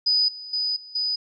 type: tone with level steps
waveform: sine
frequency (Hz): 4978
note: D#8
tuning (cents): 0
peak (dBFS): -17 / -35 / -22 / -40 / -22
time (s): 0.06-1.16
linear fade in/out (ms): 10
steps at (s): 0.28 / 0.53 / 0.76 / 0.95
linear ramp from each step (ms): 5
effects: none